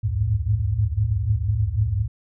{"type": "tone cluster", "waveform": "sine", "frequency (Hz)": [63.9, 79.6, 100.7, 106.9, 110.8], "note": ["C2", "D#2", "G2", "A2", "A2"], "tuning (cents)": [-40, 40, 47, -49, 13], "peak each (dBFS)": [-29, -26, -25, -23, -27], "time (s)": [0.03, 2.08], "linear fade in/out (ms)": 20, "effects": []}